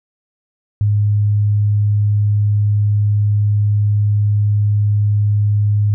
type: tone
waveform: sine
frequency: 103.83 Hz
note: G#2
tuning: in tune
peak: -11 dBFS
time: 0.81-5.94 s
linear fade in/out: 0 ms
effects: none